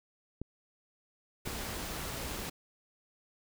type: clicks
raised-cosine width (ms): 3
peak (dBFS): -25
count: 2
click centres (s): 0.416 / 1.475
type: noise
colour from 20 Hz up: pink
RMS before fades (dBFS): -39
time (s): 1.45-2.5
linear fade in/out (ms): 10
effects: none